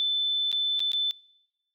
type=tone with dropouts; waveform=sine; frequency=3520 Hz; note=A7; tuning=in tune; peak=-23 dBFS; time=0-1.11 s; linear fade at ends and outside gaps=0 ms; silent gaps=0.516-0.527 / 0.794-0.803 / 0.918-0.933 s; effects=noise-tail reverb RT60 1.0 s tail -26 dB re dry